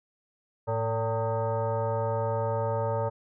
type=tone with frequency modulation; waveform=sine; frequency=230 Hz; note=A#3; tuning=23 cents flat; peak=-25 dBFS; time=0.67-3.1 s; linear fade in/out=20 ms; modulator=340 Hz; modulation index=2.2; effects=none